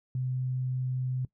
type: tone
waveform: sine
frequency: 128.2 Hz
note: C3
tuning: 35 cents flat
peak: -28 dBFS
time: 0.15-1.25 s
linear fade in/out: 2 ms
effects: noise-tail reverb RT60 0.1 s tail -19 dB re dry